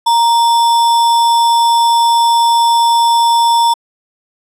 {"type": "tone with sample-and-hold", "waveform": "sine", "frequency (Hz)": 932.3, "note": "A#5", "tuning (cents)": 0, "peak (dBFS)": -7, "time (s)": [0.06, 3.74], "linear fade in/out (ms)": 10, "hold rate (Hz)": 4410, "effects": ["low-pass 9000 Hz 12 dB/octave"]}